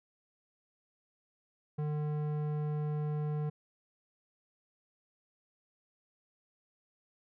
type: tone with low-pass filter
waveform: square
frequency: 150 Hz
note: D3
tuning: 37 cents sharp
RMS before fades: -34 dBFS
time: 1.78-3.5 s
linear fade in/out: 10 ms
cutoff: 850 Hz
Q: 0.54
effects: none